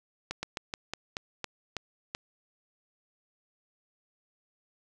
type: slowing click train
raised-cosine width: 0.2 ms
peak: -16 dBFS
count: 9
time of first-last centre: 0.31-2.149 s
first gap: 120 ms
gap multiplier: 1.18
effects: none